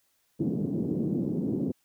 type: band-pass noise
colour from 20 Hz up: pink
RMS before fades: -29 dBFS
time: 0.39-1.72 s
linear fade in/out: 10 ms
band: 160 to 340 Hz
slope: 24 dB/octave
effects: white hiss -71 dBFS RMS until 1.84 s